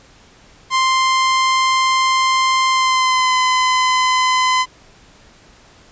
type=tone with pitch glide; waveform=sawtooth; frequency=1046.5 to 1020.8 Hz; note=C6 to C6; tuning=0 to -43 cents; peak=-9 dBFS; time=0.7-4.66 s; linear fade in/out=50 ms; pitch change=-43 cents; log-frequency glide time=2.7-3.36 s; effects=pink hiss -47 dBFS RMS until 5.91 s + resampled to 16000 Hz